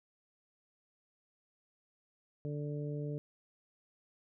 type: harmonic tone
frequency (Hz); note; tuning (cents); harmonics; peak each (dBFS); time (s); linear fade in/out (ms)
146.9; D3; +1; 1 / 2 / 3 / 4; -37 / -44 / -43 / -49; 2.45-3.18; 0
effects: none